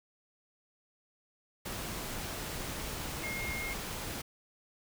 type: tone in noise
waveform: sine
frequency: 2141 Hz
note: C7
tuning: 39 cents sharp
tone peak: -37 dBFS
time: 3.23-3.74 s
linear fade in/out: 10 ms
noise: pink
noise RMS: -39 dBFS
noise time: 1.65-4.22 s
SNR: -1 dB
effects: none